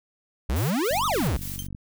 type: exponential two-way sweep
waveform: square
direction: up then down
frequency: 55 to 1300 to 55 Hz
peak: -23 dBFS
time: 0.49-1.37 s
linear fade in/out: 5 ms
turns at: 1.06 s
type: noise with tremolo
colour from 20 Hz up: blue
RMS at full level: -36 dBFS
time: 0.56-1.67 s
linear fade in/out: 5 ms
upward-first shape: square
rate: 3.5 Hz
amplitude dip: 60%
type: click train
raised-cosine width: 5 ms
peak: -25 dBFS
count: 41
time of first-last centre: 0.91-1.749 s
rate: 47.7 Hz
type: tone with exponential decay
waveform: 10% pulse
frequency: 3136 Hz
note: G7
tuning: in tune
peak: -20 dBFS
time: 1.59-1.68 s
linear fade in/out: 0 ms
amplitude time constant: 19 ms
effects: none